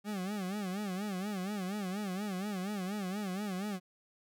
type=tone with vibrato; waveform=40% pulse; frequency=196 Hz; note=G3; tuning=in tune; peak=-34 dBFS; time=0.04-3.8 s; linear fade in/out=50 ms; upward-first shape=sine; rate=4.2 Hz; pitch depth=140 cents each way; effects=none